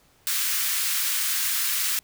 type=high-pass noise; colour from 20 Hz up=white; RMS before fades=-25 dBFS; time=0.27-1.99 s; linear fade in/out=0 ms; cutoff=1300 Hz; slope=24 dB/octave; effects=pink hiss -60 dBFS RMS until 2.03 s